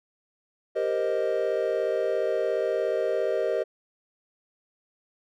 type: chord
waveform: triangle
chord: C minor seventh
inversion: second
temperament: equal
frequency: 392 / 466.2 / 523.3 / 622.3 Hz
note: G4 / Bb4 / C5 / Eb5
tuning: 0 / 0 / 0 / 0 cents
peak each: -28 / -27 / -28 / -26 dBFS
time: 0.75-3.64 s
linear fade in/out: 20 ms
effects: none